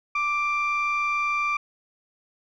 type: tone pair together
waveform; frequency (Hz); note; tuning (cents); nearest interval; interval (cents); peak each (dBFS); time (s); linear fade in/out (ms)
sine; 1174.7 / 2363; D6 / D7; 0 / +10; octave; 1210; -23 / -24; 0.15-1.57; 5
effects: tanh soft clip ceiling -18 dBFS